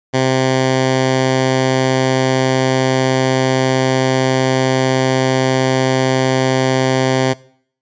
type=tone; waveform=10% pulse; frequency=130.81 Hz; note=C3; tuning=in tune; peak=-4 dBFS; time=0.13-7.34 s; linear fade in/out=20 ms; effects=noise-tail reverb RT60 0.6 s tail -22 dB re dry + resampled to 16000 Hz